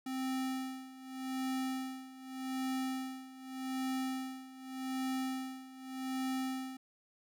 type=tone with tremolo; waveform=square; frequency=261.6 Hz; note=C4; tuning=in tune; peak=-34 dBFS; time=0.06-6.77 s; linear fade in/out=5 ms; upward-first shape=sine; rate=0.84 Hz; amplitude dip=85%; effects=none